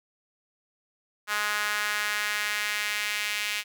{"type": "tone with high-pass filter sweep", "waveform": "sawtooth", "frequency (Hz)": 208.8, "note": "G#3", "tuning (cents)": 10, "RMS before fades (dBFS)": -29, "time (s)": [1.27, 3.64], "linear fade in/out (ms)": 50, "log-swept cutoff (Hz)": [1400, 2400], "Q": 2.1, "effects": []}